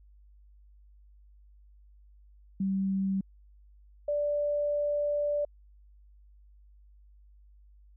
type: tone pair in turn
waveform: sine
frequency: 193.2 / 585.5 Hz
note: G3 / D5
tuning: -25 / -5 cents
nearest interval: octave + perfect fifth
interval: 1920 cents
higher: second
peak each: -26 dBFS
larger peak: neither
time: 2.6-3.21 / 4.08-5.45 s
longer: second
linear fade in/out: 5 ms
effects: added 50 Hz sine -54 dBFS peak until 7.96 s